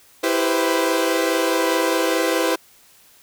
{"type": "chord", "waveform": "sawtooth", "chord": "C major seventh", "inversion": "first", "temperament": "equal with one note detuned", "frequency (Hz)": [329.6, 392, 493.9, 518.7], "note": ["E4", "G4", "B4", "C5"], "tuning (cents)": [0, 0, 0, -15], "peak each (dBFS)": [-18, -21, -20, -19], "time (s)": [0.23, 2.56], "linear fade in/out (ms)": 10, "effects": ["white hiss -52 dBFS RMS until 3.22 s"]}